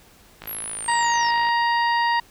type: click train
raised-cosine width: 0.3 ms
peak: -20 dBFS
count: 59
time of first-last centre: 0.42-1.488 s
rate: 54.3 Hz
type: linear sweep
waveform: sine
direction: down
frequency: 11840 to 4978 Hz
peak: -29 dBFS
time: 0.47-1.31 s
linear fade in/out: 5 ms
type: harmonic tone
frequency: 940 Hz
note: A#5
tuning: 14 cents sharp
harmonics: 1 / 2 / 3 / 4 / 5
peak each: -19 / -24 / -33 / -37 / -33 dBFS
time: 0.88-2.2 s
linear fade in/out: 5 ms
effects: pink hiss -52 dBFS RMS until 2.3 s